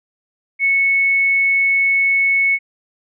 sine tone, 2206 Hz, C#7, 9 cents flat, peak -12 dBFS, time 0.59-2.59 s, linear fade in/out 50 ms, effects none

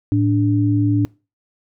sine tone pair together, 109.8 / 291.8 Hz, A2 / D4, -3 / -11 cents, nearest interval octave + perfect fourth, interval 1692 cents, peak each -16 dBFS, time 0.12-1.05 s, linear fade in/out 0 ms, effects noise-tail reverb RT60 0.3 s tail -24 dB re dry

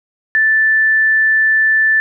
sine tone, 1760 Hz, A6, in tune, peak -9 dBFS, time 0.35-2 s, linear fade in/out 0 ms, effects none

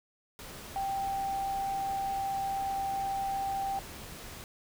sine tone in noise, 784 Hz, G5, in tune, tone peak -30 dBFS, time 0.76-3.79 s, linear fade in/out 0 ms, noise pink, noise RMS -45 dBFS, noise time 0.39-4.44 s, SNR +12 dB, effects none

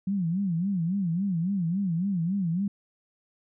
sine tone with vibrato, 181.5 Hz, F#3, 33 cents flat, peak -24 dBFS, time 0.07-2.68 s, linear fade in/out 5 ms, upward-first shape sine, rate 3.6 Hz, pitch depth 190 cents each way, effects none

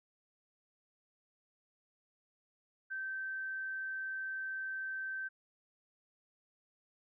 sine tone, 1551 Hz, G6, 19 cents flat, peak -37 dBFS, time 2.9-5.29 s, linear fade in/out 20 ms, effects none

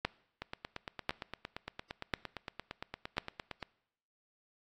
two click trains, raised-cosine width 0.3 ms, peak -23 / -14 dBFS, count 29 / 4, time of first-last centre 0.42-3.627 / 0.05-3.182 s, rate 8.73 / 0.958 Hz, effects noise-tail reverb RT60 0.8 s tail -22 dB re dry + AAC 48 kbps

